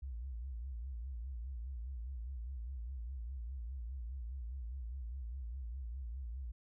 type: tone with vibrato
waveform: sine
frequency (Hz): 61.74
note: B1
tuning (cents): 0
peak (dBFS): -40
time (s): 0.02-6.52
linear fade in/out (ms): 10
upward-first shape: sine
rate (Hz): 4.9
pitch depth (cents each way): 170
effects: none